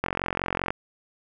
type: click train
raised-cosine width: 0.5 ms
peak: -10 dBFS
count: 31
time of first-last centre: 0.04-0.705 s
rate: 45.1 Hz
effects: none